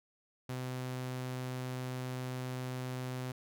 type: tone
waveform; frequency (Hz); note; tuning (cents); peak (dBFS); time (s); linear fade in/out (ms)
sawtooth; 127.5; C3; -44; -33; 0.49-3.32; 5
effects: none